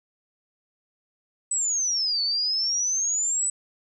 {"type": "exponential two-way sweep", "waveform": "sine", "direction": "down then up", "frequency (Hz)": [8050, 4435, 8050], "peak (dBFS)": -22, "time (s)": [1.51, 3.5], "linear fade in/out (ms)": 5, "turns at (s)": 2.22, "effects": []}